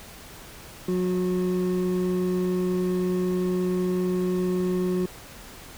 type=tone pair together; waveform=triangle; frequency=182 / 364 Hz; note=F#3 / F#4; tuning=-28 / -28 cents; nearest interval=octave; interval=1200 cents; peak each=-23 dBFS; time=0.88-5.06 s; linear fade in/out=5 ms; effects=pink hiss -44 dBFS RMS until 5.77 s